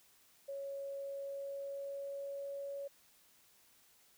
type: tone with pitch glide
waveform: sine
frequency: 554.4 to 559.5 Hz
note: C#5 to C#5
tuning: 0 to +16 cents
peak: -40 dBFS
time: 0.48-2.88 s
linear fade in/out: 10 ms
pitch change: +16 cents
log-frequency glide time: 1.03-2.67 s
effects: white hiss -67 dBFS RMS until 4.17 s